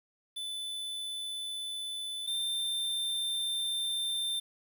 square tone pair in turn, 3504 / 3584 Hz, A7 / A7, -8 / +31 cents, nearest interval unison, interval 39 cents, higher second, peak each -36 / -31 dBFS, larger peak second, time 0.36-2.27 / 2.27-4.4 s, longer second, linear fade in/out 10 ms, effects 10-bit

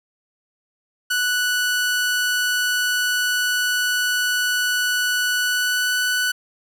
sawtooth tone with pitch glide, 1480 to 1489.4 Hz, F#6 to F#6, 0 to +11 cents, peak -15 dBFS, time 1.1-6.32 s, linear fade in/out 10 ms, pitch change +11 cents, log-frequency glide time 5.39-5.96 s, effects none

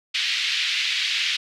white band-pass noise, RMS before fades -24 dBFS, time 0.14-1.37 s, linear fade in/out 10 ms, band 2100 to 4000 Hz, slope 24 dB/octave, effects none

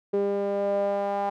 sawtooth tone with band-pass filter sweep, 200.4 Hz, G3, 38 cents sharp, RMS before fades -26 dBFS, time 0.13-1.3 s, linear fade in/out 10 ms, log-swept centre 430 to 790 Hz, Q 5, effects none

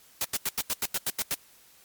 white noise bursts, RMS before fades -28 dBFS, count 10, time 0.21-1.344 s, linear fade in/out 2 ms, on 36 ms, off 86 ms, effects white hiss -57 dBFS RMS until 1.84 s + MP3 96 kbps

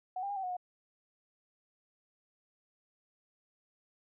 sine tone with pitch steps, 740 / 797 / 811 / 769 / 730 / 723 Hz, F#5 / G5 / G#5 / G5 / F#5 / F#5, 0 / +28 / -41 / -33 / -24 / -40 cents, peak -34 dBFS, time 0.16-0.568 s, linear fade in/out 5 ms, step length 68 ms, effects none

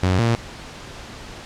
sawtooth tone pair in turn, 92.5 / 116.07 Hz, F#2 / A#2, 0 / -7 cents, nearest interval major third, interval 393 cents, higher second, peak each -12 dBFS, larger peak neither, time 0.03-0.19 / 0.19-0.35 s, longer neither, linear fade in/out 0 ms, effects pink hiss -37 dBFS RMS until 1.45 s + low-pass 6000 Hz 12 dB/octave

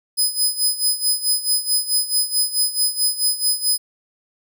15% pulse tone with tremolo, 5020 Hz, D#8, 15 cents sharp, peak -9 dBFS, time 0.17-3.78 s, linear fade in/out 20 ms, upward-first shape sine, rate 4.6 Hz, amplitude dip 80%, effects none

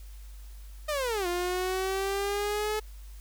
sawtooth linear two-way sweep, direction down then up, 622.3 to 349.2 to 430.3 Hz, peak -24 dBFS, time 0.88-2.8 s, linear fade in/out 10 ms, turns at 1.27 s, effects added 50 Hz sine -42 dBFS peak until 3.2 s + white hiss -58 dBFS RMS until 3.2 s

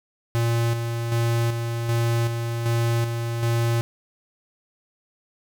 square tone with tremolo, 116.7 Hz, A#2, 2 cents sharp, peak -20 dBFS, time 0.35-3.81 s, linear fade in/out 0 ms, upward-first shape square, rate 1.3 Hz, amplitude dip 45%, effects none

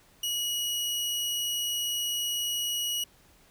sawtooth tone, 2909 Hz, F#7, 30 cents flat, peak -25 dBFS, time 0.23-3.04 s, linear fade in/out 5 ms, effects pink hiss -60 dBFS RMS until 3.5 s

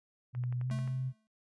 sine tone with pitch glide, 123.47 to 129.76 Hz, B2 to C3, 0 to -14 cents, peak -32 dBFS, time 0.33-1.13 s, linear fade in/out 50 ms, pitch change +86 cents, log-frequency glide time 0.61-0.71 s
click train, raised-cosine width 0.5 ms, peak -36 dBFS, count 7, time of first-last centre 0.35-0.876 s, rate 11.4 Hz
square tone with exponential decay, 217.9 Hz, A3, 17 cents flat, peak -37 dBFS, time 0.71-1.27 s, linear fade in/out 0 ms, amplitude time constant 120 ms
effects noise-tail reverb RT60 0.1 s tail -19 dB re dry + resampled to 24000 Hz

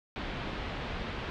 pink low-pass noise, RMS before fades -37 dBFS, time 0.16-1.3 s, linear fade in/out 0 ms, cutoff 3600 Hz, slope 24 dB/octave, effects none

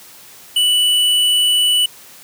sine tone with hard clipping, 2964 Hz, F#7, 2 cents sharp, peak -13 dBFS, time 0.56-1.86 s, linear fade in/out 5 ms, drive 10 dB, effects white hiss -41 dBFS RMS until 2.23 s + high-pass 80 Hz 12 dB/octave

